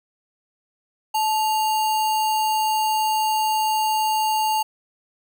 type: tone with sample-and-hold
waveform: sine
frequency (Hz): 869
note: A5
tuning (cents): -22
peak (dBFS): -18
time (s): 1.14-4.63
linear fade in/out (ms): 10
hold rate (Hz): 3675
effects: none